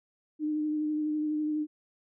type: tone with vibrato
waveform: sine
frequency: 304.1 Hz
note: D#4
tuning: 40 cents flat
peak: -27 dBFS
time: 0.39-1.67 s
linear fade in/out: 50 ms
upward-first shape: triangle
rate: 12 Hz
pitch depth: 22 cents each way
effects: none